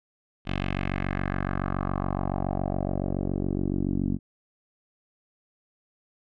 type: tone with low-pass filter sweep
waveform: 10% pulse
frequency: 47.12 Hz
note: F#1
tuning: 32 cents sharp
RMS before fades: -28 dBFS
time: 0.45-4.19 s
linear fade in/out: 50 ms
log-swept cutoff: 3100 to 250 Hz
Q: 2.4
effects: none